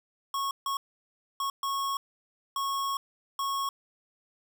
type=tone bursts at uneven times; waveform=square; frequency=1099 Hz; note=C#6; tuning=15 cents flat; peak=-29 dBFS; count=6; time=0.34-0.51 / 0.66-0.77 / 1.4-1.5 / 1.63-1.97 / 2.56-2.97 / 3.39-3.69 s; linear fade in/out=2 ms; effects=none